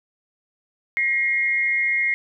sine tone pair together, 1905.4 / 2140 Hz, A#6 / C7, +37 / +38 cents, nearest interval major second, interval 201 cents, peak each -25 / -19 dBFS, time 0.97-2.14 s, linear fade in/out 0 ms, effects none

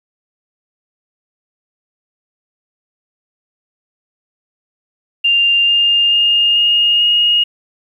sine tone with pitch steps, 2794 / 2812 / 2830 / 2848 / 2866 Hz, F7 / F7 / F7 / F7 / F7, 0 / +11 / +22 / +33 / +44 cents, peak -9 dBFS, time 5.24-7.44 s, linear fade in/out 10 ms, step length 440 ms, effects 8-bit

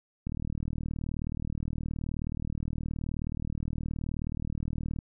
click train, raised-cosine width 5 ms, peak -21 dBFS, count 185, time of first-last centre 0.27-4.988 s, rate 39 Hz, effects none

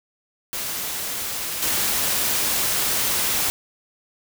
white noise with level steps, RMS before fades -28 / -22 dBFS, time 0.53-3.5 s, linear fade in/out 0 ms, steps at 1.62 s, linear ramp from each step 5 ms, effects none

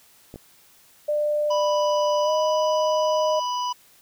clicks, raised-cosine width 2 ms, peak -25 dBFS, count 2, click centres 0.341 / 0.359 s
sine tone with pitch glide, 596 to 619.2 Hz, D5 to D#5, +25 to -9 cents, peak -20 dBFS, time 1.08-3.4 s, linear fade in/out 10 ms, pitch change +66 cents, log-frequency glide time 2.24-2.3 s
harmonic tone, 987.8 Hz, B5, in tune, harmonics 1 / 3 / 5 / 6, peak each -24 / -34 / -38 / -40 dBFS, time 1.5-3.73 s, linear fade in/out 10 ms
effects white hiss -55 dBFS RMS until 4.01 s

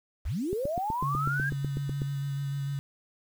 sine linear sweep, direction up, 38.89 to 1649 Hz, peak -28 dBFS, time 0.25-1.5 s, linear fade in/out 10 ms
click train, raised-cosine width 3 ms, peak -21 dBFS, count 13, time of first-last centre 0.53-2.019 s, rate 8.06 Hz
sine tone with vibrato, 139.7 Hz, C#3, 14 cents sharp, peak -29 dBFS, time 1.03-2.79 s, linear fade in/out 0 ms, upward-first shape square, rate 6.7 Hz, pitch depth 15 cents each way
effects 8-bit

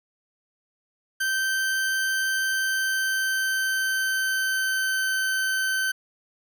40% pulse tone with pitch glide, 1554 to 1538.8 Hz, G6 to G6, -16 to -33 cents, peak -22 dBFS, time 1.2-5.92 s, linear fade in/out 10 ms, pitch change -17 cents, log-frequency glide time 2.44-5.14 s, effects none

